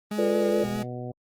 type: tone with vibrato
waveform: 40% pulse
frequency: 207.4 Hz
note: G#3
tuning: 2 cents flat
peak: -27 dBFS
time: 0.11-0.83 s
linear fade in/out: 5 ms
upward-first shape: sine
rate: 4.8 Hz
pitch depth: 24 cents each way
type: chord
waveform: sine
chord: B half-diminished seventh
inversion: second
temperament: equal with one note detuned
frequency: 349.2 / 436.5 / 493.9 / 587.3 Hz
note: F4 / A4 / B4 / D5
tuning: 0 / -14 / 0 / 0 cents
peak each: -27 dBFS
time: 0.18-0.64 s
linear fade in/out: 5 ms
type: harmonic tone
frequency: 123.47 Hz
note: B2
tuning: in tune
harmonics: 1 / 2 / 3 / 4 / 5 / 6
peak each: -35 / -38 / -40 / -41 / -42 / -43 dBFS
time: 0.63-1.12 s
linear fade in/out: 10 ms
effects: Opus 24 kbps